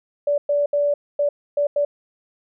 sine tone bursts at uneven times, 579 Hz, D5, 25 cents flat, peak -16 dBFS, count 6, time 0.27-0.38 / 0.49-0.66 / 0.73-0.94 / 1.19-1.29 / 1.57-1.67 / 1.76-1.85 s, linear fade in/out 5 ms, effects none

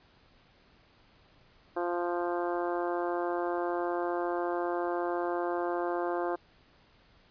harmonic tone, 174.61 Hz, F3, in tune, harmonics 2 / 3 / 4 / 5 / 6 / 7 / 8 / 9, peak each -32 / -36 / -35 / -40 / -40 / -43 / -47 / -45 dBFS, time 1.76-6.36 s, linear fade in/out 10 ms, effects pink hiss -62 dBFS RMS until 7.3 s + resampled to 11025 Hz

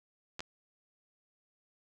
clicks, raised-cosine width 0.2 ms, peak -22 dBFS, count 2, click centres 0.394 / 0.405 s, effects none

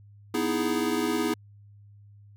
square chord, E major seventh, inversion second, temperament equal, 246.9 / 311.1 / 329.6 / 415.3 Hz, B3 / D#4 / E4 / G#4, 0 / 0 / 0 / 0 cents, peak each -31 dBFS, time 0.34-1.34 s, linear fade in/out 5 ms, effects added 102 Hz sine -49 dBFS peak until 2.36 s

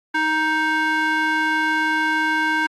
square tone with band-pass filter, 313.1 Hz, D#4, 11 cents sharp, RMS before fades -20 dBFS, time 0.14-2.67 s, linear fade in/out 10 ms, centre 1500 Hz, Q 2.2, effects AAC 48 kbps

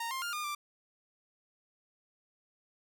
sawtooth tone with pitch steps, 926 / 1057 / 1405 / 1213 / 1179 Hz, A#5 / C6 / F6 / D#6 / D6, -12 / +17 / +10 / -44 / +6 cents, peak -31 dBFS, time 0-0.55 s, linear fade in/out 5 ms, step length 110 ms, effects none

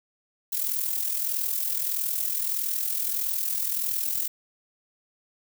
violet noise with amplitude modulation, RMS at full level -25 dBFS, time 0.52-4.28 s, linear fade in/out 10 ms, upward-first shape sine, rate 41.6 Hz, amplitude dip 60%, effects none

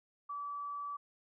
sine tone, 1152 Hz, D6, 34 cents flat, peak -38 dBFS, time 0.29-0.97 s, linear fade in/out 10 ms, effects none

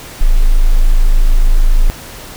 sine tone, 27 Hz, A0, 32 cents flat, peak -4 dBFS, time 0.21-1.9 s, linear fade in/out 0 ms, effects pink hiss -31 dBFS RMS until 2.36 s

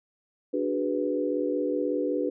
sine chord, G# half-diminished seventh, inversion second, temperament equal, 293.7 / 370 / 415.3 / 493.9 Hz, D4 / F#4 / G#4 / B4, 0 / 0 / 0 / 0 cents, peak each -29 / -31 / -33 / -29 dBFS, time 0.53-2.3 s, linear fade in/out 10 ms, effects none

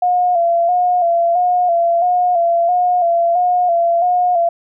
sine tone with vibrato, 700 Hz, F5, 4 cents sharp, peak -11 dBFS, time 0.02-4.49 s, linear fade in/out 5 ms, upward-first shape square, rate 1.5 Hz, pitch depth 46 cents each way, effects none

